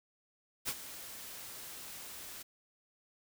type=noise with ADSR envelope; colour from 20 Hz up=white; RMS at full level=-34 dBFS; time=0.65-2.43 s; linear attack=34 ms; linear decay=53 ms; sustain=-13 dB; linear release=11 ms; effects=none